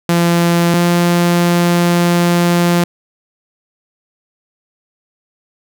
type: tone pair in turn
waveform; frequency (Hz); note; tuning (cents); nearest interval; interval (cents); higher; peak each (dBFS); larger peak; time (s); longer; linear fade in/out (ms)
sawtooth; 171.2 / 173.49; F3 / F3; -34 / -11; unison; 23; second; -6; neither; 0.09-0.74 / 0.74-2.84; second; 2
effects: none